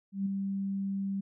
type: tone with ADSR envelope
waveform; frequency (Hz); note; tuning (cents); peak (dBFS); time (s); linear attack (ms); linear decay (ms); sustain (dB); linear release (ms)
sine; 196; G3; 0; -26; 0.12-1.21; 140; 5; -4; 11
effects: none